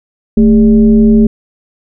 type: tone with frequency modulation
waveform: sine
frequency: 220 Hz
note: A3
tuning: in tune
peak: -3 dBFS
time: 0.37-1.27 s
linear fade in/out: 5 ms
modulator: 184 Hz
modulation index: 0.63
effects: none